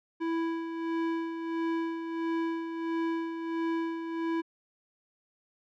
square tone with tremolo, 330 Hz, E4, 2 cents sharp, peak -28 dBFS, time 0.2-4.42 s, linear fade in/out 20 ms, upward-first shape sine, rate 1.5 Hz, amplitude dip 55%, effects low-pass 2000 Hz 12 dB/octave

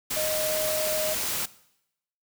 sine tone in noise, 620 Hz, D#5, 6 cents flat, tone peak -27 dBFS, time 0.16-1.14 s, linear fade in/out 10 ms, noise white, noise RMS -29 dBFS, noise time 0.1-1.46 s, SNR -1 dB, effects noise-tail reverb RT60 0.8 s tail -19 dB re dry

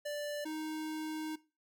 square tone pair in turn, 587.3 / 311.8 Hz, D5 / D#4, 0 / +4 cents, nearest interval major seventh, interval 1096 cents, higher first, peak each -37 / -38 dBFS, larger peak first, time 0.05-0.45 / 0.45-1.36 s, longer second, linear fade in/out 10 ms, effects noise-tail reverb RT60 0.3 s tail -19 dB re dry

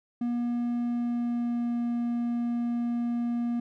triangle tone with pitch glide, 239.5 to 237.7 Hz, A#3 to A#3, +47 to +34 cents, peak -24 dBFS, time 0.21-3.6 s, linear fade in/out 5 ms, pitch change -13 cents, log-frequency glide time 0.84-1.8 s, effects none

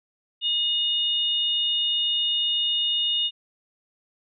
sine tone pair together, 2884 / 3634 Hz, F#7 / A#7, -45 / -45 cents, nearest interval major third, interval 400 cents, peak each -23 / -25 dBFS, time 0.41-3.31 s, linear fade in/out 50 ms, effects none

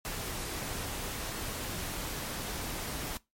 pink noise, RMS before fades -37 dBFS, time 0.05-3.17 s, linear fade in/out 0 ms, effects noise-tail reverb RT60 0.2 s tail -21 dB re dry + MP3 64 kbps

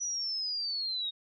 sine linear sweep, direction down, 5920 to 3729 Hz, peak -31 dBFS, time 0-1.11 s, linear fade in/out 20 ms, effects none

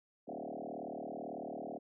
sine tone with frequency modulation, 480 Hz, B4, 49 cents flat, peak -40 dBFS, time 0.27-1.79 s, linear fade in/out 20 ms, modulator 38.1 Hz, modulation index 6.9, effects none

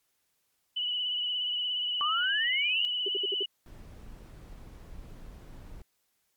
sine tone with vibrato, 2960 Hz, F#7, in tune, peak -28 dBFS, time 0.76-3.46 s, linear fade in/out 10 ms, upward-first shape triangle, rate 17 Hz, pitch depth 45 cents each way
sine exponential sweep, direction up, 1145 to 2960 Hz, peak -27 dBFS, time 2.01-2.85 s, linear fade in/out 0 ms
sine tone bursts, 395.8 Hz, G4, 17 cents sharp, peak -30 dBFS, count 5, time 3.06-3.429 s, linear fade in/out 5 ms, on 25 ms, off 61 ms
brown noise, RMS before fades -46 dBFS, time 3.66-5.82 s, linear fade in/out 2 ms
effects white hiss -75 dBFS RMS until 6.36 s + MP3 96 kbps

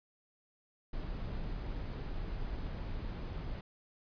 brown noise, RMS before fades -39 dBFS, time 0.93-3.61 s, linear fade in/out 5 ms, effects resampled to 11025 Hz

